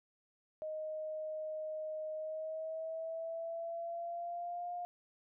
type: tone with pitch glide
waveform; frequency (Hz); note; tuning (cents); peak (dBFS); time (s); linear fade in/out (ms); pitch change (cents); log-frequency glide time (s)
sine; 622.3 to 706.6; D#5 to F5; 0 to +20; -38; 0.62-4.85; 0; +220; 2.14-4.73
effects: none